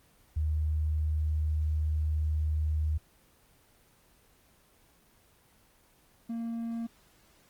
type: tone pair in turn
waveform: sine / triangle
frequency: 77 / 230.7 Hz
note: D#2 / A#3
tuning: -17 / -18 cents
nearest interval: octave + perfect fifth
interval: 1899 cents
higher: second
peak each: -26 / -30 dBFS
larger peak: first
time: 0.36-2.98 / 6.29-6.87 s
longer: first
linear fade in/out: 10 ms
effects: pink hiss -63 dBFS RMS until 7.49 s + Opus 24 kbps